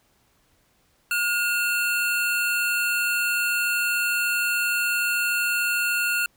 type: tone pair together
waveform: square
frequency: 1430.3 / 2700 Hz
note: F6 / E7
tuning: +41 / +41 cents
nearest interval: major seventh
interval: 1100 cents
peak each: -25 dBFS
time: 1.11-6.26 s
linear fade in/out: 2 ms
effects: pink hiss -64 dBFS RMS until 6.36 s